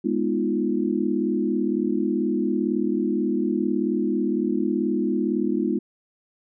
sine chord, F half-diminished seventh, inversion first, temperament equal, 207.7 / 246.9 / 311.1 / 349.2 Hz, Ab3 / Cb4 / Eb4 / F4, 0 / 0 / 0 / 0 cents, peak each -26 dBFS, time 0.04-5.79 s, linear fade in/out 10 ms, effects none

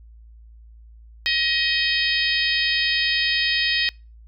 harmonic tone, 630 Hz, D#5, 21 cents sharp, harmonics 3 / 4 / 5 / 6 / 7 / 8, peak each -24 / -25 / -26 / -27 / -27 / -28 dBFS, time 1.26-3.89 s, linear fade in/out 0 ms, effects noise-tail reverb RT60 0.3 s tail -26 dB re dry + added 56 Hz sine -43 dBFS peak until 4.27 s

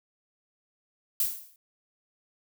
violet noise with exponential decay, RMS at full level -23 dBFS, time 1.2-1.56 s, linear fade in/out 2 ms, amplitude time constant 78 ms, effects none

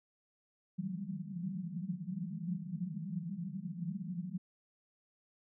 pink band-pass noise, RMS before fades -40 dBFS, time 0.78-4.38 s, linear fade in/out 10 ms, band 160 to 200 Hz, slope 96 dB/octave, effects none

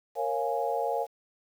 sine chord, Bb minor seventh, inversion none, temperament equal with one note detuned, 466.2 / 548 / 698.5 / 830.6 Hz, Bb4 / Db5 / F5 / Ab5, 0 / -20 / 0 / 0 cents, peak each -32 dBFS, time 0.15-1.07 s, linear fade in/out 50 ms, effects 9-bit

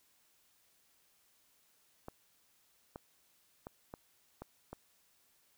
clicks, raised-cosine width 1 ms, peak -30 dBFS, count 6, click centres 2.084 / 2.959 / 3.669 / 3.939 / 4.42 / 4.73 s, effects white hiss -71 dBFS RMS until 5.57 s

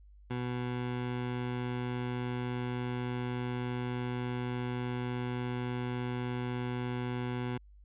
20% pulse tone, 123.47 Hz, B2, in tune, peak -28 dBFS, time 0.3-7.58 s, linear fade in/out 10 ms, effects added 50 Hz sine -53 dBFS peak until 7.84 s + resampled to 8000 Hz

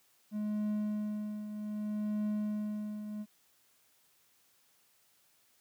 triangle tone with tremolo, 210.7 Hz, G#3, 25 cents sharp, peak -28 dBFS, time 0.31-3.26 s, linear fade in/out 50 ms, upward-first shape triangle, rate 0.64 Hz, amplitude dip 65%, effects white hiss -69 dBFS RMS until 5.6 s + high-pass 80 Hz 12 dB/octave

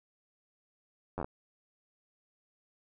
slowing click train, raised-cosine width 1 ms, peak -22 dBFS, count 6, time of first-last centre 1.18-1.245 s, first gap 10 ms, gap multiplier 1.13, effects none

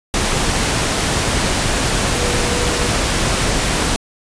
sine tone in noise, 485.5 Hz, B4, 30 cents flat, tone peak -25 dBFS, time 2.15-2.87 s, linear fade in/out 0 ms, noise pink, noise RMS -17 dBFS, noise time 0.14-3.96 s, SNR -11 dB, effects resampled to 22050 Hz

